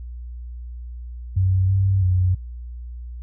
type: tone with pitch steps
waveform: sine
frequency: 94 / 96.7 / 91.6 Hz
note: F#2 / G2 / F#2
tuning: +28 / -23 / -17 cents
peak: -15 dBFS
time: 1.36-2.35 s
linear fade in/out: 10 ms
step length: 330 ms
effects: added 60 Hz sine -31 dBFS peak until 3.22 s